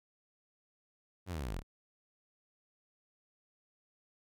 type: linear sweep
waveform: sawtooth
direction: down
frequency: 98.1 to 30.87 Hz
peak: -33 dBFS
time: 1.26-1.63 s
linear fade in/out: 50 ms
effects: none